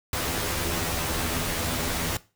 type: noise with comb filter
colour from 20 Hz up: pink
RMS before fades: -28 dBFS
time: 0.13-2.17 s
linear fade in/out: 2 ms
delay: 12 ms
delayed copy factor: +0.85
effects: noise-tail reverb RT60 0.3 s tail -18 dB re dry